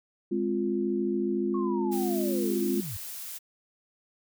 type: chord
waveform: sine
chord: F minor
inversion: first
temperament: equal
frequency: 207.7 / 261.6 / 349.2 Hz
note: Ab3 / C4 / F4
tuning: 0 / 0 / 0 cents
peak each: -30 / -32 / -28 dBFS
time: 0.31-2.81 s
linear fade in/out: 10 ms
type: linear sweep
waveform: sine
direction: down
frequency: 1108.7 to 82.41 Hz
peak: -35 dBFS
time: 1.54-2.97 s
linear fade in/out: 5 ms
type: noise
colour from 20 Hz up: blue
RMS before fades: -39 dBFS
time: 1.91-3.39 s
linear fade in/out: 20 ms
effects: none